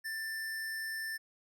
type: tone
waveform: square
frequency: 1775 Hz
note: A6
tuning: 15 cents sharp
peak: -37 dBFS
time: 0.04-1.18 s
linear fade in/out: 20 ms
effects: none